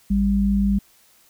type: tone pair together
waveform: sine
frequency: 55.18 / 198.8 Hz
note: A1 / G3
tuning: +6 / +25 cents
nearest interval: octave + minor seventh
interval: 2219 cents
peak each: -22 / -17 dBFS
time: 0.1-0.79 s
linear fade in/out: 10 ms
effects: white hiss -56 dBFS RMS until 1.29 s